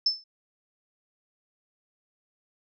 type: tone with exponential decay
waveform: sine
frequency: 5274 Hz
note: E8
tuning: in tune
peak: -17 dBFS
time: 0.06-0.24 s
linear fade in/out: 5 ms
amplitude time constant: 39 ms
effects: none